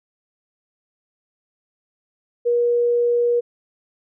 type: tone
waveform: sine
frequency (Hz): 478.4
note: A#4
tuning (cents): +45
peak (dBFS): -15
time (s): 2.45-3.41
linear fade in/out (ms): 20
effects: none